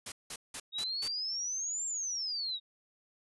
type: noise bursts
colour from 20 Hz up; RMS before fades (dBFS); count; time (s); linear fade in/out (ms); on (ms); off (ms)
white; -40; 5; 0.06-1.08; 5; 60; 180
type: exponential two-way sweep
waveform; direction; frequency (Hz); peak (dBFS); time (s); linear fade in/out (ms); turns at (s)
sine; up then down; 3734 to 7459 to 3734; -33; 0.72-2.6; 50; 1.86
effects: resampled to 24000 Hz